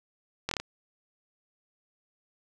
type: slowing click train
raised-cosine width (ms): 0.2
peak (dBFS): -12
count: 5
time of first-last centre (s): 0.49-0.6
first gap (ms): 23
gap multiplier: 1.12
effects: none